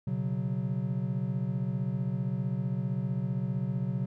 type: chord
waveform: triangle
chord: B suspended second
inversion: none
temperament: just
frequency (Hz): 123.47 / 138.9 / 185.21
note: B2 / C#3 / F#3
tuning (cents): 0 / +4 / +2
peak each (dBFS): -31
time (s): 0.07-4.06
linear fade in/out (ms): 5
effects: none